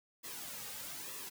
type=noise with flanger; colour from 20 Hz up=white; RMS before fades=-45 dBFS; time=0.23-1.3 s; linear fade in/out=20 ms; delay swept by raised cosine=1.3 to 3 ms; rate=1.1 Hz; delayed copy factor=-0.7; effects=none